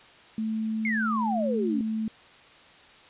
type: tone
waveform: sine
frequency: 219.8 Hz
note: A3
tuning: 2 cents flat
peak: -26 dBFS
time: 0.38-2.08 s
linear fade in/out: 2 ms
type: exponential sweep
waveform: sine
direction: down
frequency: 2217 to 258 Hz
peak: -26 dBFS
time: 0.85-1.81 s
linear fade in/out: 2 ms
effects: white hiss -52 dBFS RMS until 3.09 s + resampled to 8000 Hz